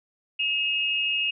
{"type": "tone pair together", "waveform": "sine", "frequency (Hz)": [2573, 2840], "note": ["E7", "F7"], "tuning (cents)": [-43, 28], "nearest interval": "major second", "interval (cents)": 171, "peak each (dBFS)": [-26, -25], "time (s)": [0.39, 1.31], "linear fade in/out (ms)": 10, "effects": []}